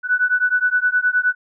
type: beating tone pair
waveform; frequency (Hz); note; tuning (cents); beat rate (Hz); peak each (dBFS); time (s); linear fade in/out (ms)
sine; 1482 / 1491.6; F#6 / F#6; +2 / +14; 9.6; -18; 0.03-1.35; 50
effects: none